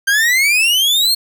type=exponential sweep; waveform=40% pulse; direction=up; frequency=1565 to 4336 Hz; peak=-10 dBFS; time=0.07-1.15 s; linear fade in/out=10 ms; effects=none